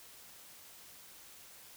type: silence
effects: white hiss -55 dBFS RMS until 1.76 s